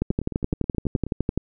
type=two click trains; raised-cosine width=3 ms; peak=-9 / -18 dBFS; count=17 / 10; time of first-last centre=0.02-1.376 / 0.11-1.066 s; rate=11.8 / 9.41 Hz; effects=none